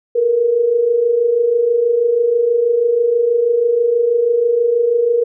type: tone pair together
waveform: sine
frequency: 450 / 476.2 Hz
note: A4 / A#4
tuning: +39 / +37 cents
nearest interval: minor second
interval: 98 cents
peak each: -19 / -12 dBFS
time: 0.15-5.24 s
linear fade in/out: 10 ms
effects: none